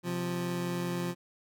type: tone pair together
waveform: 25% pulse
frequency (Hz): 129.9 / 175.26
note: C3 / F3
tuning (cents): -12 / +6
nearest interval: perfect fourth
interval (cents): 518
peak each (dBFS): -35 / -28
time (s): 0.03-1.15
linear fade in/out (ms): 50
effects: none